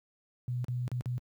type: tone with dropouts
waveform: sine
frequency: 123.47 Hz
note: B2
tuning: in tune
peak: -30 dBFS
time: 0.48-1.18 s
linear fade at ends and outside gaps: 0 ms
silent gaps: 0.644-0.683 / 0.879-0.916 / 1.009-1.058 s
effects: high-pass 60 Hz 12 dB/octave + 11-bit